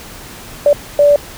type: tone bursts at uneven times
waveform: sine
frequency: 580 Hz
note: D5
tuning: 22 cents flat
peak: -5 dBFS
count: 2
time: 0.66-0.73 / 0.99-1.16 s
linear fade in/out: 2 ms
effects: pink hiss -33 dBFS RMS until 1.37 s